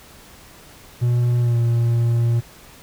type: tone with pitch glide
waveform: triangle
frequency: 121.1 to 117.52 Hz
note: B2 to A#2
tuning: -34 to +14 cents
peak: -13 dBFS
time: 1.01-2.41 s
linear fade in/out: 20 ms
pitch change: -52 cents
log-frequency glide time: 1.39-1.58 s
effects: pink hiss -45 dBFS RMS until 2.82 s